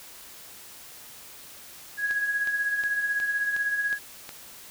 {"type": "tone with tremolo", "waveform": "sine", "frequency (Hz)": 1661.2, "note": "G#6", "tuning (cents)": 0, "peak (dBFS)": -22, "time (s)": [1.97, 3.99], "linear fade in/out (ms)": 50, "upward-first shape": "sine", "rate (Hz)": 16, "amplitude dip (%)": 50}
{"type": "click train", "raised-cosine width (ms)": 0.2, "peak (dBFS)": -21, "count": 7, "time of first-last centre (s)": [2.11, 4.292], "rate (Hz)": 2.75}
{"effects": ["white hiss -46 dBFS RMS until 4.7 s"]}